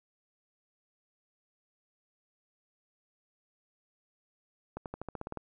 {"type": "accelerating click train", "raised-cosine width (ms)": 1, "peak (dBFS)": -24, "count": 10, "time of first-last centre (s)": [4.77, 5.373], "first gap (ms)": 88, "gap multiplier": 0.93, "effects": []}